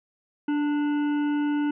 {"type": "harmonic tone with a mistuned harmonic", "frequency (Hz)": 293, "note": "D4", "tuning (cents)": -4, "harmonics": [1, 3, 5, 7, 9, 10], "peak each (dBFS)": [-22, -36, -38, -49, -48, -49], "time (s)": [0.48, 1.71], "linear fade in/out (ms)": 5, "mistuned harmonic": 3, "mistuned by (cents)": 25, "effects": []}